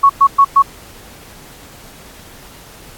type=tone bursts; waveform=sine; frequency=1108.7 Hz; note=C#6; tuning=in tune; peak=-4 dBFS; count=4; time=0.03-0.624 s; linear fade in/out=10 ms; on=66 ms; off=110 ms; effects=pink hiss -39 dBFS RMS until 2.97 s + AAC 64 kbps